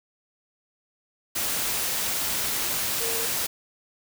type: tone in noise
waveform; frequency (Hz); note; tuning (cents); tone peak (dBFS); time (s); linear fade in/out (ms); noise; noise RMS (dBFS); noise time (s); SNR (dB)
sine; 458.9; A#4; -27; -33; 3-3.26; 10; white; -27; 1.35-3.47; -9
effects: none